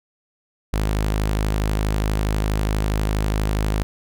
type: tone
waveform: sawtooth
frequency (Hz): 52.3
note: G#1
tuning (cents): +13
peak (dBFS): -15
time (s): 0.73-3.83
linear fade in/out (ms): 0
effects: none